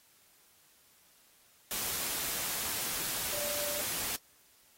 sine tone in noise, 587.3 Hz, D5, in tune, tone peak -40 dBFS, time 3.33-3.81 s, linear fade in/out 0 ms, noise white, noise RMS -35 dBFS, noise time 1.71-4.16 s, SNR -8 dB, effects white hiss -64 dBFS RMS until 4.77 s + AAC 48 kbps

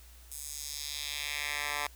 10% pulse tone with high-pass filter sweep, 146 Hz, D3, 10 cents flat, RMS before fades -37 dBFS, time 0.31-1.87 s, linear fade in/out 5 ms, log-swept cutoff 9000 to 1200 Hz, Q 1.5, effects added 60 Hz sine -52 dBFS peak until 1.95 s + white hiss -58 dBFS RMS until 1.95 s

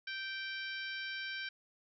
harmonic tone, 780 Hz, G5, 9 cents flat, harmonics 2 / 3 / 4 / 5 / 6 / 7, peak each -41 / -45 / -47 / -49 / -51 / -52 dBFS, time 0.07-1.49 s, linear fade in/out 5 ms, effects none

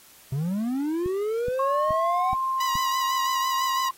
triangle linear sweep, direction up, 127.8 to 765 Hz, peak -22 dBFS, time 0.32-2.34 s, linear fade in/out 5 ms
click train, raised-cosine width 5 ms, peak -22 dBFS, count 5, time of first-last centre 1.06-2.755 s, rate 2.36 Hz
sine tone with pitch glide, 1086 to 1054.5 Hz, C#6 to C6, -36 to +13 cents, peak -23 dBFS, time 1.59-3.91 s, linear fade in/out 5 ms, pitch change -51 cents, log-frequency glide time 1.81-2.21 s
10% pulse tone with vibrato, 975 Hz, B5, 23 cents flat, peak -20 dBFS, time 2.6-3.89 s, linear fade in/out 5 ms, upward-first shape sine, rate 6 Hz, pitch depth 40 cents each way
effects white hiss -52 dBFS RMS until 3.97 s + AAC 48 kbps

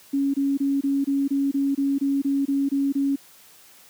sine tone bursts, 277.2 Hz, C#4, in tune, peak -19 dBFS, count 13, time 0.13-3.16 s, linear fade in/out 10 ms, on 210 ms, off 25 ms, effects white hiss -51 dBFS RMS until 3.89 s + high-pass 100 Hz 12 dB/octave

